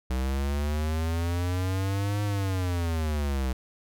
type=linear two-way sweep; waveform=square; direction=up then down; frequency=63 to 103.83 to 63 Hz; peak=-26 dBFS; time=0.1-3.53 s; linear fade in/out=5 ms; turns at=2.23 s; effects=none